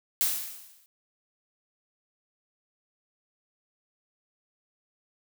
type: noise with exponential decay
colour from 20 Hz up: blue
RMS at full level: -23 dBFS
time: 0.21-0.86 s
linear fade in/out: 0 ms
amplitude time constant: 140 ms
effects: none